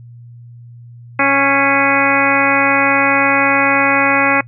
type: harmonic tone with a mistuned harmonic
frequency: 276.5 Hz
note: C#4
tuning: 4 cents flat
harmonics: 1 / 2 / 3 / 4 / 5 / 6 / 7 / 8 / 9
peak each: -19 / -19 / -19 / -19 / -19 / -19 / -19 / -19 / -19 dBFS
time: 1.19-4.41 s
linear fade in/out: 5 ms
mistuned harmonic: 7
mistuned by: +45 cents
effects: noise-tail reverb RT60 0.1 s tail -23 dB re dry + added 119 Hz sine -34 dBFS peak until 4.47 s